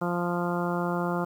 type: harmonic tone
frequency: 174.61 Hz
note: F3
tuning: in tune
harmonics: 1 / 2 / 3 / 4 / 5 / 6 / 7 / 8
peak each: -29 / -32 / -34 / -35 / -36 / -37 / -37 / -38 dBFS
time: 0.01-1.25 s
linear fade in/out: 10 ms
effects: 9-bit